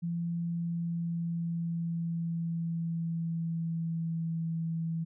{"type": "tone with pitch glide", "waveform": "sine", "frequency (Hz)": [169.9, 164.11], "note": ["F3", "E3"], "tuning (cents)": [-47, -7], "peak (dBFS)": -30, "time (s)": [0.02, 5.05], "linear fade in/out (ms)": 20, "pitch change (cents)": -60, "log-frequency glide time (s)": [0.38, 4.49], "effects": []}